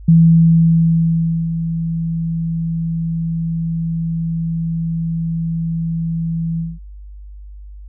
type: tone with ADSR envelope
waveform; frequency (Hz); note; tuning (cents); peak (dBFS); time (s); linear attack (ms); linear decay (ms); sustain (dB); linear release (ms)
sine; 164.81; E3; 0; -5; 0.08-6.79; 7; 1400; -12; 200
effects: added 50 Hz sine -32 dBFS peak until 7.88 s